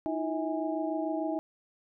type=tone cluster; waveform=sine; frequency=312.5 / 339.2 / 644 / 823 Hz; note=D#4 / E4 / E5 / G#5; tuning=+8 / +50 / -41 / -16 cents; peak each=-32 / -37 / -34 / -38 dBFS; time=0.06-1.39 s; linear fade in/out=0 ms; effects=none